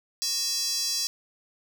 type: tone with high-pass filter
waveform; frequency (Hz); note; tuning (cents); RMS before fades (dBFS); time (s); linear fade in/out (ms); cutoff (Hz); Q
square; 370; F#4; 0; -28; 0.22-1.07; 0; 5200; 4.8
effects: none